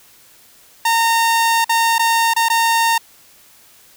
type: tone with dropouts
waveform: sawtooth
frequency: 917 Hz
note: A#5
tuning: 29 cents flat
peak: -9 dBFS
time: 0.85-2.98 s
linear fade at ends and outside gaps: 5 ms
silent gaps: 1.645-1.693 / 1.983-1.993 / 2.337-2.363 / 2.486-2.499 s
effects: white hiss -48 dBFS RMS until 3.96 s